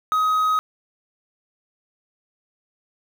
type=tone with quantisation; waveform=triangle; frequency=1262 Hz; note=D#6; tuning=24 cents sharp; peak=-15 dBFS; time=0.12-0.59 s; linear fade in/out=0 ms; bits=7; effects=none